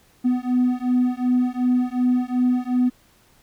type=beating tone pair; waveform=triangle; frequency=248.1 / 250.8 Hz; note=B3 / B3; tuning=+8 / +27 cents; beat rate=2.7 Hz; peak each=-18 dBFS; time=0.24-2.9 s; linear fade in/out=20 ms; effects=tanh soft clip ceiling -10 dBFS + pink hiss -57 dBFS RMS until 3.42 s